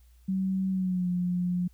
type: tone with pitch glide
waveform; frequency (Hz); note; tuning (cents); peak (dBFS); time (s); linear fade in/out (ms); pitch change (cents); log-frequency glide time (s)
sine; 190 to 178.3; F#3 to F3; +46 to +36; -25; 0.28-1.68; 10; -110; 0.7-1.09
effects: added 60 Hz sine -54 dBFS peak until 1.73 s + white hiss -69 dBFS RMS until 1.73 s